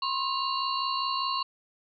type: tone cluster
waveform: sine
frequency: 1014 / 1079 / 2804 / 4019 / 4391 Hz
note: B5 / C#6 / F7 / B7 / C#8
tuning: +45 / -47 / +6 / +30 / -17 cents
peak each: -36 / -29 / -36 / -36 / -35 dBFS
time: 0.02-1.43 s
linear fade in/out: 5 ms
effects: none